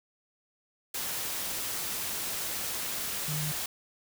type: tone in noise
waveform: sine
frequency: 151.5 Hz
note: D#3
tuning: 46 cents flat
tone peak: -32 dBFS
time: 3.28-3.52 s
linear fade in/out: 5 ms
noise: white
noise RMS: -34 dBFS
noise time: 0.94-3.66 s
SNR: -1 dB
effects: none